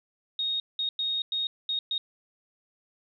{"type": "tone bursts at uneven times", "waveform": "sine", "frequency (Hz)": 3729, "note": "A#7", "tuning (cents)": 0, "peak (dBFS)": -26, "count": 6, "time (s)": [[0.39, 0.6], [0.79, 0.89], [0.99, 1.22], [1.32, 1.47], [1.69, 1.79], [1.91, 1.98]], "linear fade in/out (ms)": 2, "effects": []}